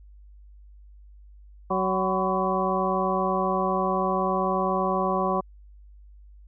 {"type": "harmonic tone with a mistuned harmonic", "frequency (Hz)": 188, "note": "F#3", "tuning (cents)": 28, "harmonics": [1, 2, 3, 4, 5, 6], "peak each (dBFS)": [-29, -29, -29, -29, -29, -29], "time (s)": [1.7, 5.41], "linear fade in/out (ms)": 10, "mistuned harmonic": 5, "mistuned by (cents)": 120, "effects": ["added 50 Hz sine -46 dBFS peak until 6.47 s"]}